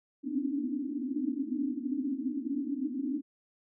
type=band-pass noise; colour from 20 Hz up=pink; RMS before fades=-33 dBFS; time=0.23-3.22 s; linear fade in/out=50 ms; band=250 to 300 Hz; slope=96 dB/octave; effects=none